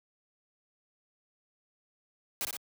white noise with echo, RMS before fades -33 dBFS, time 2.41-2.45 s, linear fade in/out 0 ms, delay 59 ms, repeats 2, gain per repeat -3 dB, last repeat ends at 2.568 s, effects high-pass 80 Hz 12 dB/octave

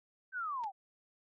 sine linear sweep, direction down, 1568 to 737 Hz, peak -35 dBFS, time 0.32-0.72 s, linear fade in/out 50 ms
clicks, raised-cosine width 0.2 ms, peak -37 dBFS, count 2, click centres 0.637 / 0.642 s
effects none

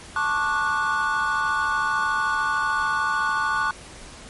triangle chord, D major seventh, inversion second, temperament just, 881 / 1101.2 / 1174.7 / 1468.3 Hz, A5 / C#6 / D6 / F#6, +2 / -12 / 0 / -14 cents, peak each -27 / -25 / -25 / -22 dBFS, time 0.16-3.71 s, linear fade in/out 2 ms, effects pink hiss -42 dBFS RMS until 4.29 s + MP3 48 kbps

